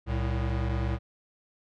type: tone pair together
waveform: square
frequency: 65 / 111.77 Hz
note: C2 / A2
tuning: -11 / +28 cents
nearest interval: major sixth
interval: 939 cents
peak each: -29 / -31 dBFS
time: 0.06-0.99 s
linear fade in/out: 50 ms
effects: low-pass 3000 Hz 12 dB/octave